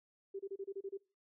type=tone bursts; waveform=sine; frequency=392 Hz; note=G4; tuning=in tune; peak=-39 dBFS; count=8; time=0.34-0.975 s; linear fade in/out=10 ms; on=54 ms; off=29 ms; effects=noise-tail reverb RT60 0.3 s tail -22 dB re dry